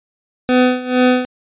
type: tone with tremolo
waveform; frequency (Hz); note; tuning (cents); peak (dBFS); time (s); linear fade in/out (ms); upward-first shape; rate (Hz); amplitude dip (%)
25% pulse; 251.6; B3; +32; -5; 0.49-1.25; 0; sine; 2.2; 85
effects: resampled to 8000 Hz